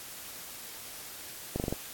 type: slowing click train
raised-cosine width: 2 ms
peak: -17 dBFS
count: 5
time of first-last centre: 1.56-1.726 s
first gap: 39 ms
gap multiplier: 1.04
effects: white hiss -44 dBFS RMS until 1.93 s + AAC 64 kbps